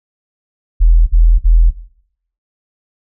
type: tone bursts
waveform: sine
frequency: 41.2 Hz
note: E1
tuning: in tune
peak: -4 dBFS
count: 3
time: 0.8-1.71 s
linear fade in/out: 20 ms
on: 270 ms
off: 50 ms
effects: noise-tail reverb RT60 0.7 s tail -17 dB re dry